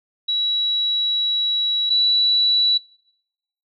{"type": "tone pair in turn", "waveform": "sine", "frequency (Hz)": [3900, 3936], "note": ["B7", "B7"], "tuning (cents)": [-23, -7], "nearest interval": "unison", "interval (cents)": 16, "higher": "second", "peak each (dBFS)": [-18, -14], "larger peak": "second", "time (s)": [[0.28, 1.9], [1.9, 2.78]], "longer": "first", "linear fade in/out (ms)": 10, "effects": ["noise-tail reverb RT60 0.9 s tail -26 dB re dry"]}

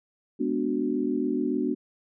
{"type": "chord", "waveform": "sine", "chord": "G# half-diminished seventh", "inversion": "none", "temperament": "equal", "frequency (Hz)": [207.7, 246.9, 293.7, 370], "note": ["G#3", "B3", "D4", "F#4"], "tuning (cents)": [0, 0, 0, 0], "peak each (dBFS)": [-34, -28, -28, -30], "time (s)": [0.39, 1.75], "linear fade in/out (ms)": 20, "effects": []}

